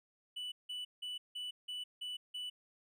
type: tone bursts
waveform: triangle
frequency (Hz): 2970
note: F#7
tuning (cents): +6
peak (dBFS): -38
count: 7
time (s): 0.36-2.5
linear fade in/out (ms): 10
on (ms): 160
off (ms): 170
effects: none